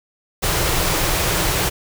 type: band-stop noise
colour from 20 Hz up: pink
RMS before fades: -19 dBFS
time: 0.42-1.7 s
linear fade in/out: 20 ms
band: 190 to 290 Hz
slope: 96 dB/octave
effects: none